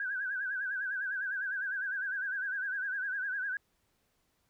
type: tone with vibrato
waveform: sine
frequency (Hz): 1568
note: G6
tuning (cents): 0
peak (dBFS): -32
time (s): 0-3.57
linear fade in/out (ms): 2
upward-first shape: sine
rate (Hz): 9.9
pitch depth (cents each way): 98
effects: pink hiss -75 dBFS RMS until 4.49 s